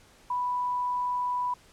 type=tone; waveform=sine; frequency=987.8 Hz; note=B5; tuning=in tune; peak=-26 dBFS; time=0.3-1.54 s; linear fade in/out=5 ms; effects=pink hiss -57 dBFS RMS until 1.72 s + low-pass 10000 Hz 12 dB/octave